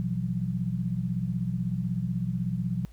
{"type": "chord", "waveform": "sine", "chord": "B suspended fourth", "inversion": "none", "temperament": "equal with one note detuned", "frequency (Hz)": [123.47, 168.86, 185], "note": ["B2", "E3", "F#3"], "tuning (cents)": [0, 42, 0], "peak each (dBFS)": -31, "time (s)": [0, 2.85], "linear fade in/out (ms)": 0, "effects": ["added 54 Hz sine -46 dBFS peak until 2.92 s", "pink hiss -63 dBFS RMS until 2.92 s"]}